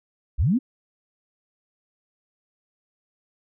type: linear sweep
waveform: sine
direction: up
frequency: 41.2 to 276.7 Hz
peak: -17 dBFS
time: 0.38-0.59 s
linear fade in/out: 20 ms
effects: none